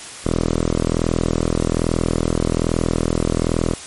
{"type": "tone with low-pass filter", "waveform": "5% pulse", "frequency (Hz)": 41.2, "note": "E1", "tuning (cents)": 0, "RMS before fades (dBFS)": -19, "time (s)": [0.24, 3.75], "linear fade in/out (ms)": 20, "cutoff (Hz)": 990, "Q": 0.68, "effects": ["white hiss -34 dBFS RMS until 3.86 s", "MP3 48 kbps"]}